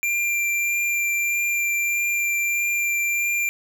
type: tone with vibrato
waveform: square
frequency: 2374 Hz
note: D7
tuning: 18 cents sharp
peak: -21 dBFS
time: 0.03-3.49 s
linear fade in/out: 0 ms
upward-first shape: triangle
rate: 1.6 Hz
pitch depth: 11 cents each way
effects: none